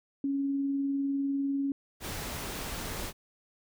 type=tone with tremolo; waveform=sine; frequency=277.2 Hz; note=C#4; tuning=in tune; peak=-26 dBFS; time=0.24-1.72 s; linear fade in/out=2 ms; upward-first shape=triangle; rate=20 Hz; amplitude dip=25%
type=noise; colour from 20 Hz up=pink; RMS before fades=-37 dBFS; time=2-3.13 s; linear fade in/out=50 ms
effects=none